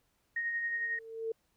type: tone with tremolo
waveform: sine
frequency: 1864.7 Hz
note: A#6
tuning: in tune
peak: -30 dBFS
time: 0.36-0.99 s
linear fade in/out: 5 ms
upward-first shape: sine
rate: 11 Hz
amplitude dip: 35%
type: tone with exponential growth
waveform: sine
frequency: 450.6 Hz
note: A4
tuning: 41 cents sharp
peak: -30 dBFS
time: 0.67-1.32 s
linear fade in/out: 5 ms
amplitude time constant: 140 ms
effects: pink hiss -75 dBFS RMS until 1.56 s